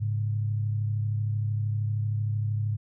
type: tone pair together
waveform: sine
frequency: 105.6 / 138.58 Hz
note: G#2 / C#3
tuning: +29 / 0 cents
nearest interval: perfect fourth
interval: 471 cents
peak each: -25 / -35 dBFS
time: 0-2.77 s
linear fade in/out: 20 ms
effects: none